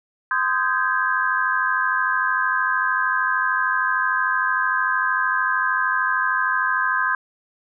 sine chord, Ab major seventh, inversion first, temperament equal with one note detuned, 1033.3 / 1244.5 / 1568 / 1661.2 Hz, C6 / Eb6 / G6 / Ab6, -22 / 0 / 0 / 0 cents, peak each -23 / -26 / -22 / -25 dBFS, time 0.31-7.15 s, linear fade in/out 2 ms, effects none

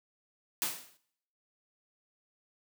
white noise with exponential decay, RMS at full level -29 dBFS, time 0.62-0.97 s, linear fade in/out 0 ms, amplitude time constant 76 ms, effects noise-tail reverb RT60 0.7 s tail -20 dB re dry + high-pass 150 Hz 12 dB/octave

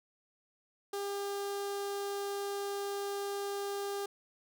sawtooth tone with notch filter, 401.1 Hz, G4, 40 cents sharp, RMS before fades -37 dBFS, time 0.93-4.06 s, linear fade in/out 5 ms, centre 2200 Hz, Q 1.6, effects none

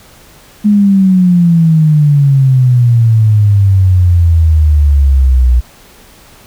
sine exponential sweep, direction down, 210.9 to 60 Hz, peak -4 dBFS, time 0.64-5.61 s, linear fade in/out 20 ms, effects pink hiss -40 dBFS RMS until 6.46 s

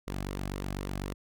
sawtooth tone with flanger, 48 Hz, G1, 36 cents flat, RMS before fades -36 dBFS, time 0.07-1.14 s, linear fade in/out 10 ms, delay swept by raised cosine 1.2 to 2.2 ms, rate 3.9 Hz, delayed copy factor -0.55, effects none

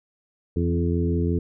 harmonic tone with a mistuned harmonic, 85.8 Hz, F2, 30 cents flat, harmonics 1 / 2 / 3 / 4 / 5, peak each -23 / -26 / -28 / -29 / -30 dBFS, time 0.56-1.39 s, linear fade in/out 5 ms, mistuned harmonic 2, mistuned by -28 cents, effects none

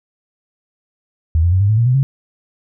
sine tone with pitch steps, 80.3 / 86.56 / 93.31 / 100.59 / 108.43 / 116.89 / 126 / 135.83 Hz, E2 / F2 / F#2 / G2 / A2 / A#2 / B2 / C#3, -45 / -15 / +15 / +45 / -25 / +5 / +35 / -35 cents, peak -10 dBFS, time 1.35-2.03 s, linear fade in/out 0 ms, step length 85 ms, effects none

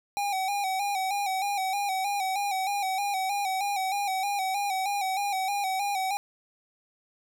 square tone with vibrato, 784 Hz, G5, in tune, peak -27 dBFS, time 0.17-6.17 s, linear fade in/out 0 ms, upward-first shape square, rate 3.2 Hz, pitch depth 58 cents each way, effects none

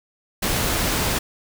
pink noise, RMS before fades -22 dBFS, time 0.42-1.19 s, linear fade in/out 10 ms, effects none

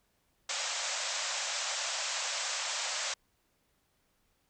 white band-pass noise, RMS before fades -35 dBFS, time 0.49-3.14 s, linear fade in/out 5 ms, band 520 to 7800 Hz, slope 96 dB/octave, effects pink hiss -74 dBFS RMS until 4.49 s

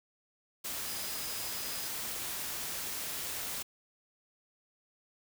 sine tone in noise, 4978 Hz, D#8, in tune, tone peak -46 dBFS, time 0.87-1.88 s, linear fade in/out 10 ms, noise white, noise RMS -38 dBFS, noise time 0.64-3.63 s, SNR -11 dB, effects none

